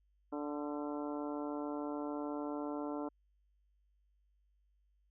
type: harmonic tone with a mistuned harmonic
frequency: 146.83 Hz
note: D3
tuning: in tune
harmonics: 2 / 3 / 4 / 5 / 6 / 7 / 8 / 9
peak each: -39 / -45 / -45 / -49 / -49 / -50 / -59 / -53 dBFS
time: 0.32-3.09 s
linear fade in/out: 10 ms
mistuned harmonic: 9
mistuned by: +34 cents
effects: added 50 Hz sine -70 dBFS peak until 5.1 s